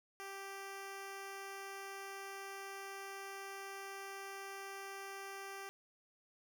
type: tone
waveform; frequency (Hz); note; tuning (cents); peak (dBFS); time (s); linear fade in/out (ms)
10% pulse; 392; G4; 0; -37; 0.2-5.69; 0
effects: none